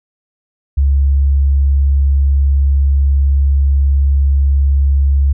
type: tone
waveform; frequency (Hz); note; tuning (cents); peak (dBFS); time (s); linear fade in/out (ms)
sine; 69.3; C#2; 0; -8; 0.77-5.33; 10
effects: none